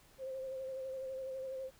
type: tone with vibrato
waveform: sine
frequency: 527 Hz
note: C5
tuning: 12 cents sharp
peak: -39 dBFS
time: 0.18-1.71 s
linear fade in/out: 50 ms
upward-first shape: sine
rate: 12 Hz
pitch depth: 29 cents each way
effects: pink hiss -64 dBFS RMS until 1.79 s